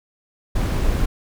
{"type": "noise", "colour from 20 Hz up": "brown", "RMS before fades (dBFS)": -19, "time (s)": [0.55, 1.06], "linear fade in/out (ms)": 10, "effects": []}